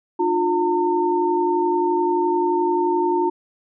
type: tone cluster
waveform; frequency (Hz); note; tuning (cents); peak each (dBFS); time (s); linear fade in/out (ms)
sine; 302 / 353.5 / 908; D4 / F4 / A#5; +48 / +21 / -46; -26 / -19 / -21; 0.19-3.3; 10
effects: none